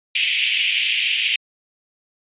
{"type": "band-pass noise", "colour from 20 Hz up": "white", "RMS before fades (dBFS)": -20, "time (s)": [0.15, 1.36], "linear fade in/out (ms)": 5, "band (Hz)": [2300, 3200], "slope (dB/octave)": 48, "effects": ["resampled to 8000 Hz"]}